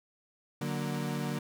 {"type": "chord", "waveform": "35% pulse", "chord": "D augmented", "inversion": "none", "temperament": "equal", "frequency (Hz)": [146.83, 185, 233.1], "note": ["D3", "F#3", "A#3"], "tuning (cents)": [0, 0, 0], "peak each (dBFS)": [-33, -36, -35], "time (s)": [0.61, 1.39], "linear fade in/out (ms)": 5, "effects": []}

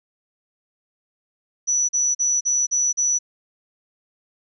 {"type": "tone bursts", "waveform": "sine", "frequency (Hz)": 5920, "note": "F#8", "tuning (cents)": 0, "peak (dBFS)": -17, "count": 6, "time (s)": [1.67, 3.19], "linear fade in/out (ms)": 20, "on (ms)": 220, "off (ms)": 40, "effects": []}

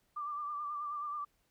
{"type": "tone with vibrato", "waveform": "sine", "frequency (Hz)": 1179, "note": "D6", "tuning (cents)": 6, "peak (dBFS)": -36, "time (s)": [0.16, 1.25], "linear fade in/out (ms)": 10, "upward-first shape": "sine", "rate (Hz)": 9.3, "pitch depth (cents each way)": 41, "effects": ["pink hiss -75 dBFS RMS until 1.5 s"]}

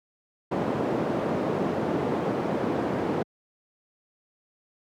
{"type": "band-pass noise", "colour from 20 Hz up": "white", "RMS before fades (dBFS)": -27, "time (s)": [0.51, 3.23], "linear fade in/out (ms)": 10, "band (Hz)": [150, 490], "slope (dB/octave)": 12, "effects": ["high-pass 80 Hz 12 dB/octave"]}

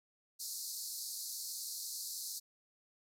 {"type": "band-pass noise", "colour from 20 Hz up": "pink", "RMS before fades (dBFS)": -43, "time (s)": [0.39, 2.4], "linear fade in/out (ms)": 20, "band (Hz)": [4100, 15000], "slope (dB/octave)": 96, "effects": []}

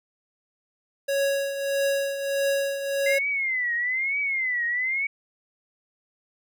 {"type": "tone with tremolo", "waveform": "square", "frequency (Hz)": 554.4, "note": "C#5", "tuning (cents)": 0, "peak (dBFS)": -21, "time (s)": [1.08, 3.19], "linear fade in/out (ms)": 10, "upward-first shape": "triangle", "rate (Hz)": 1.6, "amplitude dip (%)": 65}
{"type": "tone with vibrato", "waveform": "sine", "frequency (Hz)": 2070, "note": "C7", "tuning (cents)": -19, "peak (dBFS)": -23, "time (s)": [3.06, 5.07], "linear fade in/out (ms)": 5, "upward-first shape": "triangle", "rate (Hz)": 1.1, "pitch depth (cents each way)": 180}
{"effects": []}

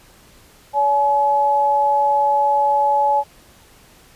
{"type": "tone pair together", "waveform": "sine", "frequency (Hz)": [568, 851], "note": ["C#5", "G#5"], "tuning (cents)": [42, 42], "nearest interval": "perfect fifth", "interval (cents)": 700, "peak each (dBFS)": [-21, -14], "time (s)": [0.73, 3.24], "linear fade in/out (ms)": 50, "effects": ["pink hiss -49 dBFS RMS until 4.15 s", "resampled to 32000 Hz"]}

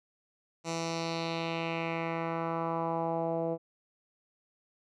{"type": "tone with low-pass filter sweep", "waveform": "10% pulse", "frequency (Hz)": 165.5, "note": "E3", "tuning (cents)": 7, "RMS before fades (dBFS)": -33, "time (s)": [0.64, 3.58], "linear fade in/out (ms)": 50, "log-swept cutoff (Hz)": [6900, 550], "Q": 2.3, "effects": []}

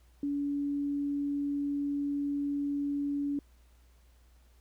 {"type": "tone", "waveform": "sine", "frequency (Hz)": 285.2, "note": "C#4", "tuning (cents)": 49, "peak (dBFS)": -29, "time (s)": [0.23, 3.39], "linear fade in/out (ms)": 2, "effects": ["added 60 Hz sine -58 dBFS peak until 4.6 s", "pink hiss -69 dBFS RMS until 4.6 s"]}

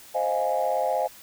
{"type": "chord", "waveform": "sine", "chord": "F minor seventh", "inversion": "second", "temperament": "equal", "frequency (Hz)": [523.3, 622.3, 698.5, 830.6], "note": ["C5", "Eb5", "F5", "Ab5"], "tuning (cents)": [0, 0, 0, 0], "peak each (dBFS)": -27, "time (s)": [0.14, 1.08], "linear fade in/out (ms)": 20, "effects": ["tanh soft clip ceiling -14 dBFS", "white hiss -48 dBFS RMS until 1.22 s"]}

